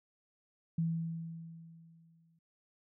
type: tone with exponential decay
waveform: sine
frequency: 164.81 Hz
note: E3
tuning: in tune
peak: -28 dBFS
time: 0.78-2.39 s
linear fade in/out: 5 ms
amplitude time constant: 350 ms
effects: none